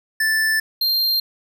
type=tone pair in turn; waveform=square; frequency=1760 / 4186 Hz; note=A6 / C8; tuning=0 / 0 cents; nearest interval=octave + minor third; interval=1500 cents; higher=second; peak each=-17 / -17 dBFS; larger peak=neither; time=0.2-0.6 / 0.81-1.2 s; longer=first; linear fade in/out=5 ms; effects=none